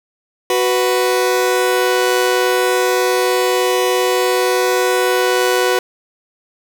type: tone pair together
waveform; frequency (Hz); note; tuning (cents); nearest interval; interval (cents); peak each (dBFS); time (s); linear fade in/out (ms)
sawtooth; 370.5 / 493.9; F#4 / B4; +2 / 0; perfect fourth; 498; -12; 0.5-5.79; 2
effects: none